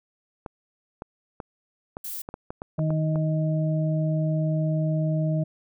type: clicks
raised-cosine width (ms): 1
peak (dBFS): -20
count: 11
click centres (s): 0.462 / 1.021 / 1.402 / 1.969 / 2.289 / 2.341 / 2.505 / 2.619 / 2.792 / 2.905 / 3.158
type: noise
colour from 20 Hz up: violet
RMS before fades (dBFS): -34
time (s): 2.04-2.22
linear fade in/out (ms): 5
type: harmonic tone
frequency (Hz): 156.7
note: D#3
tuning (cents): +13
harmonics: 1 / 2 / 4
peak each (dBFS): -22 / -33 / -31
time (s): 2.78-5.44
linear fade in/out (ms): 10
effects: none